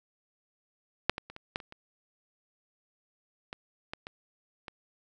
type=clicks; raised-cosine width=0.3 ms; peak=-6 / -19 / -28 / -27 / -14 / -30 / -30 / -22 / -20 / -24 / -24 dBFS; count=11; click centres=1.096 / 1.181 / 1.3 / 1.364 / 1.559 / 1.602 / 1.724 / 3.529 / 3.935 / 4.069 / 4.682 s; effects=none